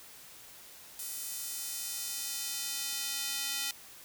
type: tone with high-pass filter sweep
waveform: square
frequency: 277.2 Hz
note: C#4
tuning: in tune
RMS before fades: -37 dBFS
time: 0.99-3.71 s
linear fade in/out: 2 ms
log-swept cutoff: 8800 to 3200 Hz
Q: 0.81
effects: white hiss -52 dBFS RMS until 4.04 s